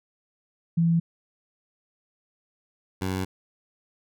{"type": "tone pair in turn", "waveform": ["sine", "15% pulse"], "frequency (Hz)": [167.2, 93.84], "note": ["E3", "F#2"], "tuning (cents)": [25, 25], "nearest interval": "minor seventh", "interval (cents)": 1000, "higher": "first", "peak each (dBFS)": [-18, -20], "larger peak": "first", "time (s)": [[0.77, 1], [3.01, 3.25]], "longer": "second", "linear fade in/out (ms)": 10, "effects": []}